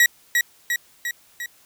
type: tone with echo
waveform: 40% pulse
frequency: 1916 Hz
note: A#6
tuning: 47 cents sharp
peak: -11 dBFS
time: 0-0.06 s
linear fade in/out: 2 ms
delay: 350 ms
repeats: 4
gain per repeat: -4 dB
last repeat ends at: 1.46 s
effects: white hiss -55 dBFS RMS until 1.65 s